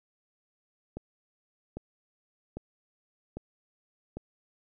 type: click train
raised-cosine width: 2 ms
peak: -24 dBFS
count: 5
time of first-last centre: 0.97-4.17 s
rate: 1.25 Hz
effects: none